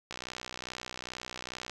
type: click train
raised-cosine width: 0.2 ms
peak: -21 dBFS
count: 100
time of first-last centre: 0.11-1.697 s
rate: 62.4 Hz
effects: none